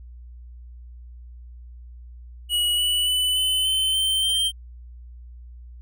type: tone with pitch steps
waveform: square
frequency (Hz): 2917 / 2954 / 2992 / 3030 / 3069 / 3108 / 3148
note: F#7 / F#7 / F#7 / F#7 / G7 / G7 / G7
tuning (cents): -25 / -3 / +19 / +40 / -37 / -16 / +7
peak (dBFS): -20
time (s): 2.49-4.52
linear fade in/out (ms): 50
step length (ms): 290
effects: added 60 Hz sine -39 dBFS peak until 5.81 s